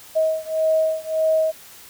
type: beating tone pair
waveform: sine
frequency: 634 / 635.7 Hz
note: D#5 / D#5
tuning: +32 / +37 cents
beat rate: 1.7 Hz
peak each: -20 / -21 dBFS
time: 0.15-1.52 s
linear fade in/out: 20 ms
effects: white hiss -44 dBFS RMS until 1.89 s

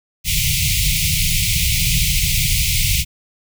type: band-stop noise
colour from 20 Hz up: pink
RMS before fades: -17 dBFS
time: 0.24-3.05 s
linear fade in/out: 50 ms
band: 170 to 2100 Hz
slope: 96 dB/octave
effects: none

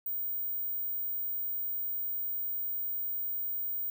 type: tone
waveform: sine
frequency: 15090 Hz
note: A#9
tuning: 20 cents sharp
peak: -31 dBFS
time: 0.06-3.9 s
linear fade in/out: 2 ms
effects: none

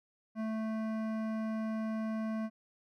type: tone with hard clipping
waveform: triangle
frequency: 220 Hz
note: A3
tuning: in tune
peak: -35 dBFS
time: 0.35-2.5 s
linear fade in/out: 50 ms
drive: 18 dB
effects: none

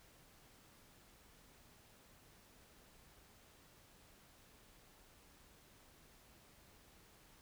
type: silence
effects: pink hiss -65 dBFS RMS until 7.41 s

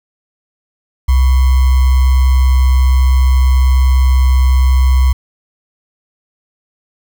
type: tone with sample-and-hold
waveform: sine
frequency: 64.7 Hz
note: C2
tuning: 19 cents flat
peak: -6 dBFS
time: 1.08-5.13 s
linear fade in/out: 10 ms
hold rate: 1050 Hz
effects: none

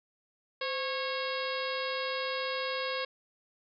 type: harmonic tone with a mistuned harmonic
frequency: 547 Hz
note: C#5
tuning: 23 cents flat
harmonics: 1 / 2 / 3 / 4 / 5 / 6 / 7 / 8 / 9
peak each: -35 / -38 / -40 / -41 / -42 / -43 / -43 / -44 / -45 dBFS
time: 0.61-3.05 s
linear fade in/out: 5 ms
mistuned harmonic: 1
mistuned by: -94 cents
effects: none

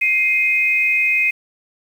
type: tone pair together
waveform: sine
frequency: 2111 / 2511 Hz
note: C7 / D#7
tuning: +15 / +15 cents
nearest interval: minor third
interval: 300 cents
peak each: -19 / -15 dBFS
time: 0.01-1.31 s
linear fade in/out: 10 ms
effects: 7-bit

